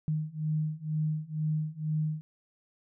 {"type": "beating tone pair", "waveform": "sine", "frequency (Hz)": [153.5, 155.6], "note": ["D#3", "D#3"], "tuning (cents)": [-23, 0], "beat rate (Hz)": 2.1, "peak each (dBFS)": [-32, -31], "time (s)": [0.08, 2.21], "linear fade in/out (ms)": 0, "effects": []}